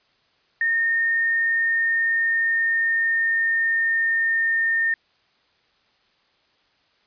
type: tone with pitch glide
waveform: sine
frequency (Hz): 1832 to 1821.4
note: A#6 to A#6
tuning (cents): -31 to -41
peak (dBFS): -18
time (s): 0.61-4.94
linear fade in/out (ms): 2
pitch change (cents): -10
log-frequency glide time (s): 1.18-4.49
effects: white hiss -63 dBFS RMS until 7.06 s + resampled to 11025 Hz